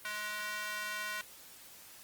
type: tone with high-pass filter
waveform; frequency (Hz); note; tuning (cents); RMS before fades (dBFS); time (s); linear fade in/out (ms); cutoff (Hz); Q
square; 210.4; G#3; +23; -39; 0.05-1.21; 0; 1500; 1.9
effects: white hiss -54 dBFS RMS until 2.03 s + Opus 24 kbps